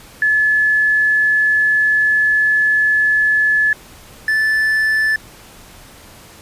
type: tone pair in turn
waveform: sine / triangle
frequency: 1720 / 1749.1 Hz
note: A6 / A6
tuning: -40 / -11 cents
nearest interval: unison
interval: 29 cents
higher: second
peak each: -11 dBFS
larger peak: neither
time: 0.22-3.73 / 4.28-5.16 s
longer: first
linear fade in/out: 2 ms
effects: pink hiss -41 dBFS RMS until 6.41 s + resampled to 32000 Hz